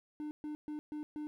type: tone bursts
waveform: triangle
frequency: 300.8 Hz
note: D4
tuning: 42 cents sharp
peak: -36 dBFS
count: 5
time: 0.2-1.27 s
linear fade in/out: 0 ms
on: 110 ms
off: 130 ms
effects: 13-bit